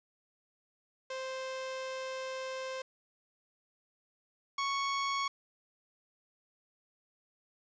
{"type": "tone pair in turn", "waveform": "sawtooth", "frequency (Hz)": [523.3, 1108.8], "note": ["C5", "C#6"], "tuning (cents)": [0, 0], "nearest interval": "octave + minor second", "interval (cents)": 1300, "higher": "second", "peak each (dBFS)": [-33, -27], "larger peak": "second", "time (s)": [[1.1, 2.82], [4.58, 5.28]], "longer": "first", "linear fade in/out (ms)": 5, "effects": ["resampled to 16000 Hz", "9-bit"]}